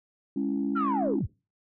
sine chord, C# minor, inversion second, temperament just, 207.9 / 277.2 / 332.6 Hz, G#3 / C#4 / E4, +2 / 0 / +16 cents, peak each -30 / -27 / -33 dBFS, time 0.36-1.21 s, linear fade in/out 5 ms
sine linear sweep, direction down, 1419 to 46.25 Hz, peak -25 dBFS, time 0.75-1.27 s, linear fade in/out 20 ms
effects noise-tail reverb RT60 0.3 s tail -24 dB re dry + tanh soft clip ceiling -18 dBFS

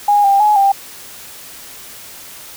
sine tone with pitch steps, 822 / 794 / 842 / 791 Hz, G#5 / G5 / G#5 / G5, -18 / +22 / +24 / +15 cents, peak -8 dBFS, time 0.08-0.72 s, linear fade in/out 5 ms, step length 160 ms, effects white hiss -35 dBFS RMS until 2.56 s

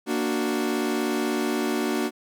40% pulse chord, Bb augmented, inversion none, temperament equal, 233.1 / 293.7 / 370 Hz, Bb3 / D4 / F#4, 0 / 0 / 0 cents, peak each -27 dBFS, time 0.06-2.11 s, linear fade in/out 50 ms, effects none

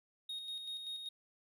triangle tone with tremolo, 3730 Hz, A#7, in tune, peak -38 dBFS, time 0.29-1.09 s, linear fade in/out 5 ms, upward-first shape square, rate 5.2 Hz, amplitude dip 40%, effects none

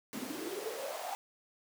pink noise with high-pass filter sweep, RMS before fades -40 dBFS, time 0.13-1.15 s, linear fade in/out 0 ms, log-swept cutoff 230 to 790 Hz, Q 8.3, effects none

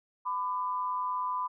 sine tone pair together, 1003.2 / 1193 Hz, B5 / D6, +27 / +27 cents, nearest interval minor third, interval 300 cents, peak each -30 / -36 dBFS, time 0.25-1.48 s, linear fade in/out 20 ms, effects none

